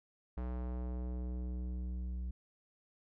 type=tone with low-pass filter sweep; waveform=square; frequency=61.74 Hz; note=B1; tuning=in tune; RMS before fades=-39 dBFS; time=0.37-2.31 s; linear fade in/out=5 ms; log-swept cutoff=1300 to 140 Hz; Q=0.76; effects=none